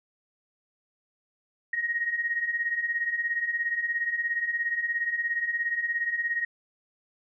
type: beating tone pair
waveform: sine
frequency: 1864.7 / 1881.7 Hz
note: A#6 / A#6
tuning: 0 / +16 cents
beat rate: 17 Hz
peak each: -32 / -27 dBFS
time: 1.73-6.45 s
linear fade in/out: 5 ms
effects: none